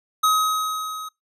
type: tone with level ramp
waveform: square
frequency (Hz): 1267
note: D#6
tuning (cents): +31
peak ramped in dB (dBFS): -15 to -32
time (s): 0.23-1.09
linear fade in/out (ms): 10
effects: noise-tail reverb RT60 0.2 s tail -26 dB re dry + resampled to 32000 Hz